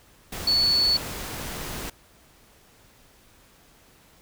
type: tone in noise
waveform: sine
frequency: 4435 Hz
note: C#8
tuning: in tune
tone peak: -18 dBFS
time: 0.47-0.97 s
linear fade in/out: 5 ms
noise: pink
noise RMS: -34 dBFS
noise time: 0.32-1.9 s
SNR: +13 dB
effects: pink hiss -56 dBFS RMS until 4.21 s